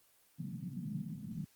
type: band-pass noise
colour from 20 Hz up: pink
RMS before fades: -42 dBFS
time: 0.38-1.45 s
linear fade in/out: 10 ms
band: 130 to 230 Hz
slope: 48 dB/octave
effects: white hiss -68 dBFS RMS until 1.55 s + Opus 24 kbps